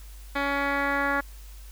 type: tone with low-pass filter sweep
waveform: 10% pulse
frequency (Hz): 280.8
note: C#4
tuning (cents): +22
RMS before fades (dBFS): -26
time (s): 0.35-1.21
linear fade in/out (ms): 10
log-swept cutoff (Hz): 2700 to 1700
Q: 2.6
effects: added 50 Hz sine -41 dBFS peak until 1.71 s + white hiss -53 dBFS RMS until 1.71 s